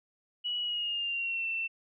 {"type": "tone with pitch glide", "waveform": "sine", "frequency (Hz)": [2928, 2685], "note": ["F#7", "E7"], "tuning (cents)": [-19, 31], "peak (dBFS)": -30, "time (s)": [0.44, 1.68], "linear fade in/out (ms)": 20, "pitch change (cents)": -150, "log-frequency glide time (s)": [0.61, 1.47], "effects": []}